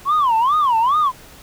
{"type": "tone with vibrato", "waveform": "sine", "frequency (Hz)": 1050, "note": "C6", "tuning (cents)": 6, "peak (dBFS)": -11, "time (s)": [0.05, 1.12], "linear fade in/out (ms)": 50, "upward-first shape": "sine", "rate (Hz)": 2.4, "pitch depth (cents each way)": 290, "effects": ["tanh soft clip ceiling -11 dBFS", "pink hiss -43 dBFS RMS until 1.42 s"]}